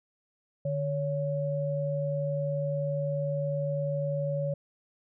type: tone pair together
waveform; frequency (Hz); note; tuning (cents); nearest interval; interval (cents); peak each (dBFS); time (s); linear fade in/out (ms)
sine; 148.59 / 561; D3 / C#5; +21 / +21; octave + major seventh; 2300; -30 / -30; 0.65-4.54; 5
effects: none